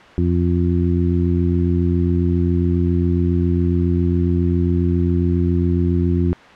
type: harmonic tone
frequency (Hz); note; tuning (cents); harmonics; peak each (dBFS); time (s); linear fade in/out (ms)
87.31; F2; 0; 1 / 2 / 3 / 4; -17 / -20 / -22 / -23; 0.18-6.33; 0
effects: white hiss -41 dBFS RMS until 6.55 s + low-pass 2000 Hz 12 dB/octave